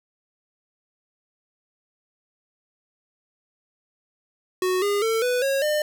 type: tone with pitch steps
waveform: square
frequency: 369 / 407.1 / 449.1 / 495.4 / 546.5 / 602.9 Hz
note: F#4 / G#4 / A4 / B4 / C#5 / D5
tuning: -5 / -35 / +35 / +5 / -25 / +45 cents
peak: -21 dBFS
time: 4.62-5.82 s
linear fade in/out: 2 ms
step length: 200 ms
effects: none